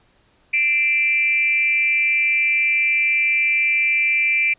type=tone with frequency modulation; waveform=sine; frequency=2352 Hz; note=D7; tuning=2 cents sharp; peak=-15 dBFS; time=0.53-4.54 s; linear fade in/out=10 ms; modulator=278 Hz; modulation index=0.59; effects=pink hiss -59 dBFS RMS until 4.58 s + resampled to 8000 Hz